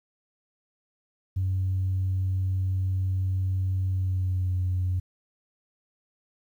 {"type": "tone with pitch glide", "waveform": "sine", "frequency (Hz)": [94, 91.43], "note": ["F#2", "F#2"], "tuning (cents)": [28, -20], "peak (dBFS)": -22, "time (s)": [1.36, 5], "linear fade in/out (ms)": 10, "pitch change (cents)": -48, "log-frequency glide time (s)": [3.88, 4.56], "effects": ["tanh soft clip ceiling -20 dBFS", "10-bit"]}